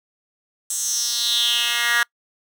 10% pulse tone with high-pass filter sweep, 237.1 Hz, A#3, 30 cents sharp, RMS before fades -21 dBFS, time 0.7-2.03 s, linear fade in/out 2 ms, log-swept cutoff 7700 to 1700 Hz, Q 4.3, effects noise-tail reverb RT60 0.1 s tail -26 dB re dry

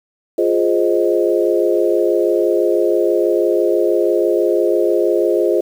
sine chord, F minor seventh, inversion none, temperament equal, 349.2 / 415.3 / 523.3 / 622.3 Hz, F4 / Ab4 / C5 / Eb5, 0 / 0 / 0 / 0 cents, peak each -16 / -17 / -19 / -20 dBFS, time 0.38-5.61 s, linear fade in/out 5 ms, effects 7-bit

